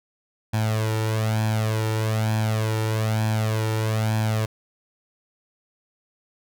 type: tone with flanger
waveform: sawtooth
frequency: 109.6 Hz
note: A2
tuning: 6 cents flat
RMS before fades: -23 dBFS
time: 0.53-4.46 s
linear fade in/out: 10 ms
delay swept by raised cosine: 1.2 to 2.2 ms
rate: 1.1 Hz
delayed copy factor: +0.7
effects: none